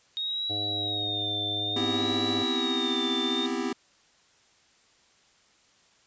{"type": "tone with vibrato", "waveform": "sine", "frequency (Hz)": 3729, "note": "A#7", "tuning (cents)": 0, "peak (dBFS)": -28, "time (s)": [0.17, 3.46], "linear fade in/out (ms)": 0, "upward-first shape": "sine", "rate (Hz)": 0.59, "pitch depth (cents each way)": 80}
{"type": "harmonic tone", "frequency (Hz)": 103.1, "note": "G#2", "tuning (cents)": -12, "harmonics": [1, 3, 4, 5, 6, 7], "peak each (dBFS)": [-38, -39, -42, -47, -45, -40], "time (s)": [0.49, 2.44], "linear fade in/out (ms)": 20}
{"type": "chord", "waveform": "square", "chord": "C major seventh", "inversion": "third", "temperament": "equal with one note detuned", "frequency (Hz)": [246.9, 261.6, 329.6, 395], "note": ["B3", "C4", "E4", "G4"], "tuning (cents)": [0, 0, 0, 13], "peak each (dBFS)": -34, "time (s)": [1.76, 3.73], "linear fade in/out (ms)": 5}
{"effects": ["white hiss -62 dBFS RMS until 6.06 s", "resampled to 16000 Hz"]}